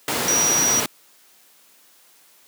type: tone in noise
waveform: sine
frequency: 5790 Hz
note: F#8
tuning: 38 cents flat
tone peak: -17 dBFS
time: 0.28-0.8 s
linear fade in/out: 2 ms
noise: pink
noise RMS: -22 dBFS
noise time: 0.08-0.86 s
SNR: +2 dB
effects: white hiss -54 dBFS RMS until 2.47 s + high-pass 200 Hz 12 dB/octave